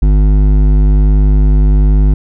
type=tone with hard clipping; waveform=triangle; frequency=50.6 Hz; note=G#1; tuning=44 cents flat; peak=-7 dBFS; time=0.02-2.14 s; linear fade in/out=5 ms; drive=15 dB; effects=none